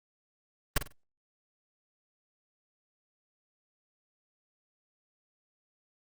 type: noise with echo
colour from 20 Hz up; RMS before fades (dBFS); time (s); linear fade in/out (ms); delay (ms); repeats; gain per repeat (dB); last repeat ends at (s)
pink; -23; 0.76-0.78; 5; 48; 3; -11; 0.924
effects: Opus 32 kbps